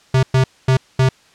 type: tone bursts at uneven times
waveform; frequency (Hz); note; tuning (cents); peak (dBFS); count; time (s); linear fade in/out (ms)
square; 130.81; C3; 0; -11; 4; 0.14-0.23 / 0.34-0.44 / 0.68-0.77 / 0.99-1.09; 5
effects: white hiss -51 dBFS RMS until 1.34 s + low-pass 6000 Hz 12 dB/octave